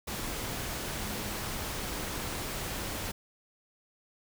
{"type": "tone in noise", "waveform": "sine", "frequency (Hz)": 207.7, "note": "G#3", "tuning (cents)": 0, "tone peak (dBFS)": -43, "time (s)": [0.99, 1.38], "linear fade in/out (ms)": 10, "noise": "pink", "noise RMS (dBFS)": -36, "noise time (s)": [0.07, 3.12], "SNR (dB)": -10, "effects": []}